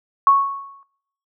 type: tone with exponential decay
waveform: sine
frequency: 1106 Hz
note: C#6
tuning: 4 cents flat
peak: -7 dBFS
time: 0.27-0.83 s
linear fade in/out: 1 ms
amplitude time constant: 120 ms
effects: noise-tail reverb RT60 0.7 s tail -19 dB re dry